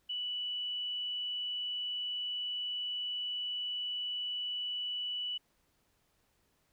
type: tone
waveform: sine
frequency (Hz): 2960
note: F#7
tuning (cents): 0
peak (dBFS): -34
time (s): 0.09-5.38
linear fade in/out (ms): 10
effects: pink hiss -74 dBFS RMS until 6.72 s